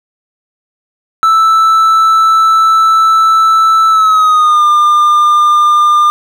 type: tone with pitch glide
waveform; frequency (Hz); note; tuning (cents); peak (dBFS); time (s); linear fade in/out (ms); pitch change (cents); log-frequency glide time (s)
triangle; 1318.5 to 1202.1; E6 to D6; 0 to +40; -3; 1.23-6.1; 0; -160; 3.89-4.64
effects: none